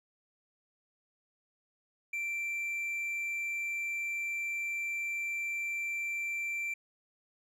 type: tone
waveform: triangle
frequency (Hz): 2349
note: D7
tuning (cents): 0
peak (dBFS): -31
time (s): 2.13-6.74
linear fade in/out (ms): 5
effects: none